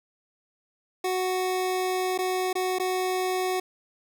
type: tone with dropouts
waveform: 25% pulse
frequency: 370 Hz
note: F#4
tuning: in tune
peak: -21 dBFS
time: 1.04-3.6 s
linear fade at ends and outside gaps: 5 ms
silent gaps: 2.178-2.187 / 2.53-2.553 / 2.786-2.797 s
effects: none